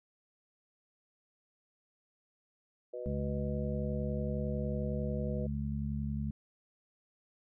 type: chord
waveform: sine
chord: B major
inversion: second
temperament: just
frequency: 370.4 / 493.9 / 617.4 Hz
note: F#4 / B4 / D#5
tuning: +2 / 0 / -14 cents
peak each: -45 / -40 / -43 dBFS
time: 2.93-5.47 s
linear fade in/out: 10 ms
type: harmonic tone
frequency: 71 Hz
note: C#2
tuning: 42 cents sharp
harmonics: 1 / 2 / 3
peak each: -37 / -37 / -37 dBFS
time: 3.06-6.31 s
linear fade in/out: 0 ms
effects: none